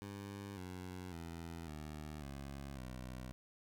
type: tone with pitch steps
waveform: 15% pulse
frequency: 100.2 / 91.35 / 83.29 / 75.94 / 69.23 / 63.12 Hz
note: G2 / F#2 / E2 / D#2 / C#2 / B1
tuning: +38 / -22 / +18 / -41 / -2 / +38 cents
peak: -39 dBFS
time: 0.02-3.32 s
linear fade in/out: 0 ms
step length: 550 ms
effects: none